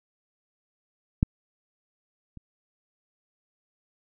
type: clicks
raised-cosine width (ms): 5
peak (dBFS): -7 / -30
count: 2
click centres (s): 1.229 / 2.373
effects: none